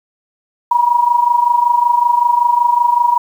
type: tone with amplitude modulation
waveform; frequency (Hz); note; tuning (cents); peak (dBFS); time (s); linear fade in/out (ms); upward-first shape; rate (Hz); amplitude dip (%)
sine; 960; B5; -49; -6; 0.71-3.18; 5; sine; 25.3; 75
effects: 7-bit